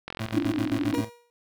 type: click train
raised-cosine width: 0.3 ms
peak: -18 dBFS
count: 39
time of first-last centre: 0.08-0.95 s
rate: 43.7 Hz
type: tone with tremolo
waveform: 25% pulse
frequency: 110 Hz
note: A2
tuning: in tune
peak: -25 dBFS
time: 0.19-1.1 s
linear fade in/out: 20 ms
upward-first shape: square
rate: 7.6 Hz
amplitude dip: 80%
type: band-pass noise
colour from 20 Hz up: pink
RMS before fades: -27 dBFS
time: 0.34-1.01 s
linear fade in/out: 5 ms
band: 270 to 320 Hz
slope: 96 dB/octave
type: tone with exponential decay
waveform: 30% pulse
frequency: 477.6 Hz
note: A#4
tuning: 42 cents sharp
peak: -25 dBFS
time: 0.94-1.3 s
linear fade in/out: 0 ms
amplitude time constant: 77 ms
effects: none